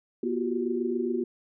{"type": "tone cluster", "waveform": "sine", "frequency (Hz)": [241.3, 346.3, 373.5, 394.1], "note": ["B3", "F4", "F#4", "G4"], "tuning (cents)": [-40, -15, 16, 9], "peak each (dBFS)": [-30, -31, -30, -37], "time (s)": [0.23, 1.24], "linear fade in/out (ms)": 5, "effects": []}